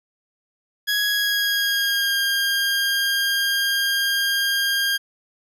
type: tone with pitch glide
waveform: 20% pulse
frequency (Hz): 1665 to 1609.2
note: G#6 to G6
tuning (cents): +4 to +45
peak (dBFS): -14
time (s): 0.87-4.98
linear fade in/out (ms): 20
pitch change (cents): -59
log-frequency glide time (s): 1.07-2.17
effects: none